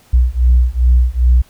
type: beating tone pair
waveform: sine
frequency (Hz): 60.3 / 62.8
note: B1 / B1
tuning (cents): -41 / +30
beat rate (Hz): 2.5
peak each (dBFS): -10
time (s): 0.13-1.42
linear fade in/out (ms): 10
effects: tanh soft clip ceiling -3 dBFS + pink hiss -49 dBFS RMS until 1.49 s